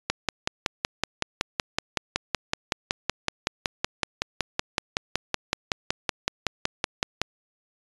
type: click train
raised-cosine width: 0.2 ms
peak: -5 dBFS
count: 39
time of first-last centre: 0.1-7.216 s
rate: 5.34 Hz
effects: resampled to 22050 Hz